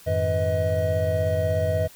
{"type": "tone cluster", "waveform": "triangle", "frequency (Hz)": [91, 107.5, 157.2, 497.6, 634], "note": ["F#2", "A2", "D#3", "B4", "D#5"], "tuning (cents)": [-28, -40, 18, 13, 32], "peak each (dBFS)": [-23, -29, -30, -27, -22], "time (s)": [0.06, 1.88], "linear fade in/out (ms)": 20, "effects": ["white hiss -49 dBFS RMS until 1.95 s"]}